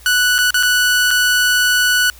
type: tone with dropouts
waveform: sawtooth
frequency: 1480 Hz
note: F#6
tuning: in tune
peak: -8 dBFS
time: 0.06-2.1 s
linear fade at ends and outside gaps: 1 ms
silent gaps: 0.382-0.387 / 0.506-0.543 / 0.628-0.632 / 1.107-1.111 s
effects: added 60 Hz sine -41 dBFS peak until 2.19 s + white hiss -44 dBFS RMS until 2.19 s